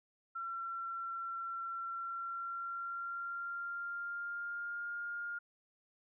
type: tone with pitch glide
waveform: sine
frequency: 1358 to 1412.4 Hz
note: F6 to F6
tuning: -49 to +19 cents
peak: -38 dBFS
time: 0.35-5.39 s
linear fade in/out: 10 ms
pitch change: +68 cents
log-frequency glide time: 1.78-4.89 s
effects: none